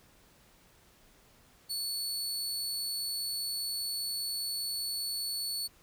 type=tone; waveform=sawtooth; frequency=4435 Hz; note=C#8; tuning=in tune; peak=-30 dBFS; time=1.69-5.68 s; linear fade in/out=20 ms; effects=pink hiss -62 dBFS RMS until 5.82 s